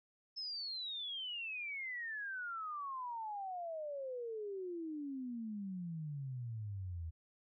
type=exponential sweep; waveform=sine; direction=down; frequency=5274 to 79.2 Hz; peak=-40 dBFS; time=0.36-7.11 s; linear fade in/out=20 ms; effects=none